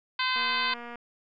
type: harmonic tone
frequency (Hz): 513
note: C5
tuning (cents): -34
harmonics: 2 / 3 / 4 / 5 / 6 / 7 / 8 / 9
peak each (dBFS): -30 / -32 / -33 / -34 / -35 / -35 / -36 / -37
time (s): 0.19-0.74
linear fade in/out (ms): 5
type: click train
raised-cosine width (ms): 0.5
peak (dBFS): -27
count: 143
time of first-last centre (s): 0.36-0.957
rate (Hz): 238
effects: none